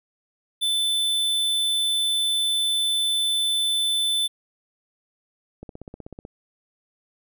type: tone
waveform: square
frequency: 3520 Hz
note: A7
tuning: in tune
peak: -21 dBFS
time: 0.61-4.28 s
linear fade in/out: 20 ms
type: click train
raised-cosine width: 2 ms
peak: -24 dBFS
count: 11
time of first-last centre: 5.63-6.251 s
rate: 16.1 Hz
effects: none